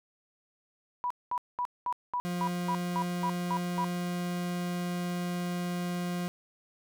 sine tone bursts, 982 Hz, B5, 10 cents flat, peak -28 dBFS, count 11, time 1.04-3.844 s, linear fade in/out 0 ms, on 64 ms, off 210 ms
40% pulse tone, 176.7 Hz, F3, 21 cents sharp, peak -30 dBFS, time 2.25-6.28 s, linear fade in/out 0 ms
effects none

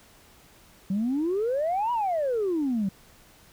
sine exponential two-way sweep, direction up then down, 185 to 987.8 to 185 Hz, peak -22 dBFS, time 0.9-2.89 s, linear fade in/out 5 ms, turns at 1.92 s, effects tanh soft clip ceiling -20 dBFS + pink hiss -55 dBFS RMS until 3.52 s

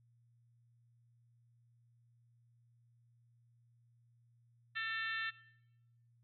harmonic tone, 446.8 Hz, A4, 27 cents sharp, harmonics 3 / 4 / 5 / 6 / 7 / 8 / 9, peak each -46 / -38 / -50 / -46 / -52 / -49 / -52 dBFS, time 4.75-5.31 s, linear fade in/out 20 ms, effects noise-tail reverb RT60 0.9 s tail -19 dB re dry + added 118 Hz sine -67 dBFS peak until 6.23 s

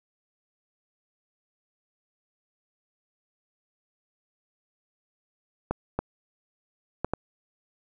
clicks, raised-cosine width 1 ms, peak -12 dBFS, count 4, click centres 5.71 / 5.99 / 7.046 / 7.136 s, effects none

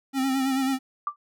square tone with vibrato, 266.2 Hz, C4, 30 cents sharp, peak -23 dBFS, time 0.13-0.79 s, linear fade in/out 50 ms, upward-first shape sine, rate 9.2 Hz, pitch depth 42 cents each way
sine tone with exponential decay, 1174.7 Hz, D6, in tune, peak -20 dBFS, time 1.07-1.16 s, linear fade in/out 2 ms, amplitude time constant 18 ms
effects none

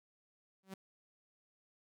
sawtooth tone with exponential growth, 191.3 Hz, G3, 42 cents flat, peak -38 dBFS, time 0.63-0.74 s, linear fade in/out 5 ms, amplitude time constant 23 ms, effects none

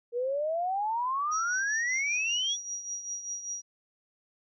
sine exponential sweep, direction up, 467.1 to 3450 Hz, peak -27 dBFS, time 0.12-2.57 s, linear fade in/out 50 ms
sine tone with tremolo, 5750 Hz, F8, 50 cents sharp, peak -31 dBFS, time 1.31-3.62 s, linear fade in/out 20 ms, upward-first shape triangle, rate 5.1 Hz, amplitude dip 70%
effects none

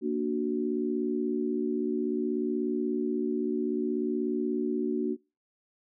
sine chord, Bb augmented, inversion none, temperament equal, 233.1 / 293.7 / 370 Hz, Bb3 / D4 / F#4, 0 / 0 / 0 cents, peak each -31 / -31 / -30 dBFS, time 0.01-5.17 s, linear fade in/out 50 ms, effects noise-tail reverb RT60 0.3 s tail -26 dB re dry

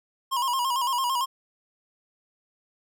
square tone with vibrato, 1016 Hz, B5, 49 cents sharp, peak -24 dBFS, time 0.31-1.26 s, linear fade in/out 20 ms, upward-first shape square, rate 8.9 Hz, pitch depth 83 cents each way, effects none

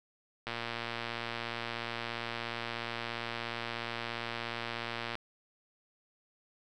click train, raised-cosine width 0.3 ms, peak -20 dBFS, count 549, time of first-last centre 0.47-5.154 s, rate 117 Hz, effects none

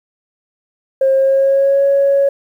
sine tone with pitch glide, 535 to 555.8 Hz, C5 to C#5, +38 to +4 cents, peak -8 dBFS, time 1.01-2.29 s, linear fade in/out 5 ms, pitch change +66 cents, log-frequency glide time 1.14-1.84 s, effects tanh soft clip ceiling -5 dBFS + 8-bit

